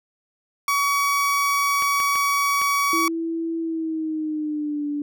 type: tone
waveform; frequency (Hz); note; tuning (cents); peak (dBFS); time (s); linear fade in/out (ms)
30% pulse; 1131; C#6; +34; -16; 0.68-3.08; 2
type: clicks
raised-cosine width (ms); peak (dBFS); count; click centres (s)
0.3; -17; 4; 1.823 / 2.002 / 2.156 / 2.616
type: tone with pitch glide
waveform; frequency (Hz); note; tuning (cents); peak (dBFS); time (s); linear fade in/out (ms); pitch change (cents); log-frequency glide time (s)
sine; 329.6 to 291.9; E4 to D4; 0 to -10; -23; 2.93-5.02; 2; -210; 3.59-4.87
effects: none